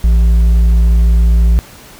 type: tone with hard clipping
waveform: sine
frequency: 57 Hz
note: A#1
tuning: 38 cents flat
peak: -7 dBFS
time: 0.04-1.59 s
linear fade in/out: 0 ms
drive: 4 dB
effects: pink hiss -37 dBFS RMS until 1.99 s